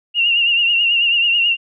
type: tone with vibrato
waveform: sine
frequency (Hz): 2794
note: F7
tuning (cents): 0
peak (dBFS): -12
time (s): 0.14-1.57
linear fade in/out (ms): 50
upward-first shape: triangle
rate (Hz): 9.2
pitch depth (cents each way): 65
effects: none